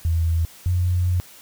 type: tone pair in turn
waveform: sine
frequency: 82.41 / 89.46 Hz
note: E2 / F2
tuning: 0 / +42 cents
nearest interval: minor second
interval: 142 cents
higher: second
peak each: -17 / -17 dBFS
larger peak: neither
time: 0.05-0.45 / 0.66-1.2 s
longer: second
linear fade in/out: 0 ms
effects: white hiss -46 dBFS RMS until 1.41 s